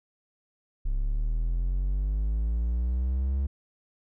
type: linear sweep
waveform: triangle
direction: up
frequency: 32.7 to 69.2 Hz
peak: -22 dBFS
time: 0.85-3.47 s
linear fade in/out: 10 ms
effects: none